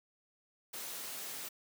white high-pass noise, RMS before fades -43 dBFS, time 0.73-1.49 s, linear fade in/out 10 ms, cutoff 180 Hz, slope 12 dB/octave, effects none

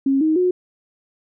sine tone with pitch steps, 271.8 / 314 / 362.8 Hz, C#4 / D#4 / F#4, -34 / +16 / -34 cents, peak -14 dBFS, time 0.06-0.51 s, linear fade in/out 5 ms, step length 150 ms, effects none

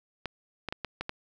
clicks, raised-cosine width 0.3 ms, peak -17 dBFS, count 6, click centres 0.257 / 0.687 / 0.725 / 0.847 / 1.01 / 1.094 s, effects none

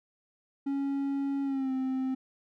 triangle tone with pitch glide, 277.2 to 261.8 Hz, C#4 to C4, 0 to +1 cents, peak -26 dBFS, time 0.66-2.15 s, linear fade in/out 10 ms, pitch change -99 cents, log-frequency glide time 1.43-1.72 s, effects none

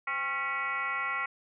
sine tone with frequency modulation, 1661.2 Hz, G#6, in tune, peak -29 dBFS, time 0.07-1.26 s, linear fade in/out 5 ms, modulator 287 Hz, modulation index 2.4, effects none

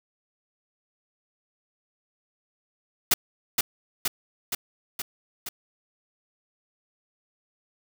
white noise with echo, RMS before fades -19 dBFS, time 3.11-3.14 s, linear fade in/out 5 ms, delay 470 ms, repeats 5, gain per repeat -3 dB, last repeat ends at 5.49 s, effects none

